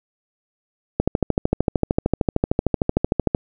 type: click train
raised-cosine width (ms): 2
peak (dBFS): -3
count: 32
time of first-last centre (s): 1-3.348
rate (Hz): 13.2
effects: none